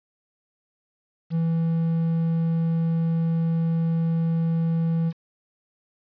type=tone with quantisation; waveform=triangle; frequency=164.81 Hz; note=E3; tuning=in tune; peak=-18 dBFS; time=1.3-5.13 s; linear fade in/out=50 ms; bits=8; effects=resampled to 11025 Hz